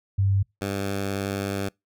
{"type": "tone pair in turn", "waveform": ["sine", "10% pulse"], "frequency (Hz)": [98, 98.74], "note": ["G2", "G2"], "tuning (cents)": [0, 13], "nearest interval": "unison", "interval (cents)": 13, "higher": "second", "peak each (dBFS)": -18, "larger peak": "neither", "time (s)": [[0.18, 0.43], [0.61, 1.69]], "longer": "second", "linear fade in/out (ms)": 10, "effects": ["noise-tail reverb RT60 0.2 s tail -26 dB re dry"]}